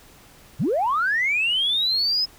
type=linear sweep; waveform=sine; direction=up; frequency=92.8 to 5160 Hz; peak=-18 dBFS; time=0.59-2.26 s; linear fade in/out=20 ms; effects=tanh soft clip ceiling -14 dBFS + pink hiss -50 dBFS RMS until 2.38 s